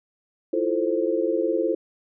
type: chord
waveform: sine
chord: F major seventh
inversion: third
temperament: equal with one note detuned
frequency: 329.6 / 349.2 / 440 / 525.1 Hz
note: E4 / F4 / A4 / C5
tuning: 0 / 0 / 0 / +6 cents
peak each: -26 dBFS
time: 0.53-1.75 s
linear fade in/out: 5 ms
effects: none